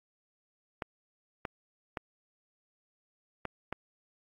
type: clicks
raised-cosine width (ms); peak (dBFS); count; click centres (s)
0.5; -19; 5; 0.822 / 1.452 / 1.972 / 3.453 / 3.726
effects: AAC 48 kbps